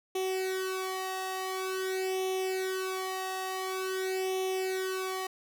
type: tone with flanger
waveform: sawtooth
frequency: 376.8 Hz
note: F#4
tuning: 32 cents sharp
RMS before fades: -33 dBFS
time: 0.15-5.27 s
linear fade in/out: 5 ms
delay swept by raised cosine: 0.32 to 1.1 ms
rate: 0.47 Hz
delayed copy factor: +0.85
effects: none

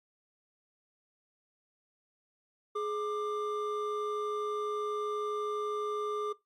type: tone pair together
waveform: triangle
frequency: 420.4 / 1189 Hz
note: G#4 / D6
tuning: +21 / +21 cents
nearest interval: octave + tritone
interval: 1800 cents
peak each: -31 / -33 dBFS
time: 2.75-6.33 s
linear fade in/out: 10 ms
effects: noise-tail reverb RT60 0.2 s tail -21 dB re dry + Opus 48 kbps

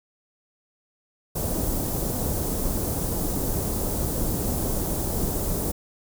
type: band-stop noise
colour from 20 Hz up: pink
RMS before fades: -26 dBFS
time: 1.35-5.72 s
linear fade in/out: 10 ms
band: 590 to 9400 Hz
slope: 12 dB/octave
effects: none

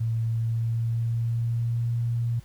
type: tone with pitch glide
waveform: sine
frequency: 113.8 to 117.68 Hz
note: A#2 to A#2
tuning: -41 to +17 cents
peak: -23 dBFS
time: 0-2.4 s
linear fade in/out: 10 ms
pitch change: +58 cents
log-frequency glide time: 0.28-1.93 s
effects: added 50 Hz sine -51 dBFS peak until 2.44 s + pink hiss -57 dBFS RMS until 2.44 s

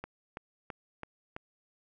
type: click train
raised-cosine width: 0.5 ms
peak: -24 dBFS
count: 5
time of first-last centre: 0.04-1.365 s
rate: 3.02 Hz
effects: none

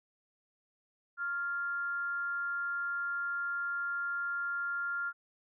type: tone with frequency modulation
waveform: sine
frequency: 1396.9 Hz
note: F6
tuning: in tune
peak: -32 dBFS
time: 1.17-5.13 s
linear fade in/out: 50 ms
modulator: 295 Hz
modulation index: 0.27
effects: none

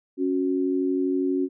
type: tone pair together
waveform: sine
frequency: 276 / 368.4 Hz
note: C#4 / F#4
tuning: -7 / -7 cents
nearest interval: perfect fourth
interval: 500 cents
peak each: -23 / -25 dBFS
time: 0.17-1.49 s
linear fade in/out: 50 ms
effects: none

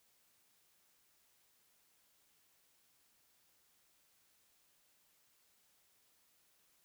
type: silence
effects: white hiss -73 dBFS RMS until 6.84 s

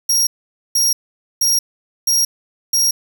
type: tone bursts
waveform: sawtooth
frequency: 5620 Hz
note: F8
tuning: 10 cents sharp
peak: -10 dBFS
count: 5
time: 0.09-2.91 s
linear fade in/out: 5 ms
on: 180 ms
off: 480 ms
effects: none

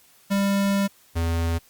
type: tone pair in turn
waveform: square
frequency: 198.4 / 83.42 Hz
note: G3 / E2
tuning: +21 / +21 cents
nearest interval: octave + minor third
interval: 1500 cents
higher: first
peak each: -20 / -22 dBFS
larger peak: first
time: 0.3-0.88 / 1.15-1.59 s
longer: first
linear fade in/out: 20 ms
effects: white hiss -56 dBFS RMS until 1.69 s + Opus 48 kbps

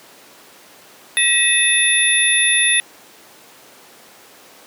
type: tone cluster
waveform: sine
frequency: 1928 / 2591 / 3576 / 10350 Hz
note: B6 / E7 / A7 / E9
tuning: -42 / -30 / +27 / -33 cents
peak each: -18 dBFS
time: 1.17-2.8 s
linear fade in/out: 0 ms
effects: pink hiss -44 dBFS RMS until 4.66 s + high-pass 300 Hz 12 dB/octave

